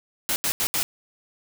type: noise bursts at uneven times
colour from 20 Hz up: white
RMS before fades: -24 dBFS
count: 4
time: 0.29-0.36 / 0.44-0.52 / 0.6-0.67 / 0.74-0.83 s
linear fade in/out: 0 ms
effects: none